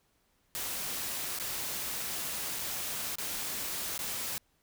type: noise with dropouts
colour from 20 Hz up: white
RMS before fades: -36 dBFS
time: 0.55-4.38 s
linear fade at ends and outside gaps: 0 ms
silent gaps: 1.388-1.398 / 2.587-2.591 / 3.155-3.184 / 3.978-3.991 s
effects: pink hiss -72 dBFS RMS until 4.62 s